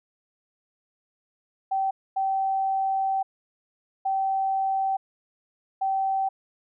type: tone bursts at uneven times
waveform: sine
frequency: 773 Hz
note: G5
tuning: 24 cents flat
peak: -22 dBFS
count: 4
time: 1.71-1.91 / 2.16-3.23 / 4.05-4.97 / 5.81-6.29 s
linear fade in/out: 10 ms
effects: none